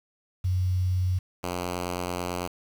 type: tone pair in turn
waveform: sine / 5% pulse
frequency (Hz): 91.8 / 89.03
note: F#2 / F2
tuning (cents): -13 / +34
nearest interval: minor second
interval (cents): 53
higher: first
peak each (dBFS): -22 / -18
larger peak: second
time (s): 0.44-1.19 / 1.43-2.48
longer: second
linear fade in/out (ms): 10
effects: 8-bit